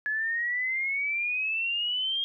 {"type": "exponential sweep", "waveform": "sine", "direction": "up", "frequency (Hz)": [1699, 3247], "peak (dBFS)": -26, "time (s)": [0.06, 2.24], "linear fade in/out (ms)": 0, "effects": []}